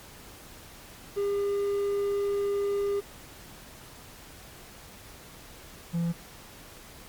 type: tone pair in turn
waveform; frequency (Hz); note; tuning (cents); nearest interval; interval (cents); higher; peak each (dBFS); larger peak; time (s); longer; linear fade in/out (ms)
triangle; 402.8 / 169.36; G4 / E3; +47 / +47; octave + minor third; 1500; first; -23 / -23; neither; 1.16-3.01 / 5.93-6.13; first; 20
effects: pink hiss -48 dBFS RMS until 7.08 s + MP3 96 kbps